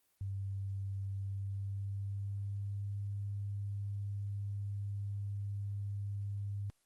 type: tone with pitch glide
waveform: sine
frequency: 98 to 100.81 Hz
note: G2 to G2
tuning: 0 to +49 cents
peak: -36 dBFS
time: 0.21-6.7 s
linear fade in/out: 0 ms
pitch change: +49 cents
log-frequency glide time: 1.12-2.95 s
effects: white hiss -75 dBFS RMS until 6.85 s + Opus 24 kbps